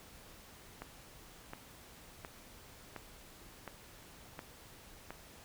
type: click train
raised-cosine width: 0.5 ms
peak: -28 dBFS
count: 7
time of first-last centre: 0.82-5.106 s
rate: 1.4 Hz
effects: pink hiss -56 dBFS RMS until 5.44 s